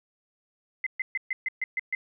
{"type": "tone bursts", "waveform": "sine", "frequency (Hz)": 2054, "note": "C7", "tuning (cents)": -33, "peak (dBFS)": -25, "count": 8, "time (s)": [0.84, 1.95], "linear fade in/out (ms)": 2, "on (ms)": 25, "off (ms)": 130, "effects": []}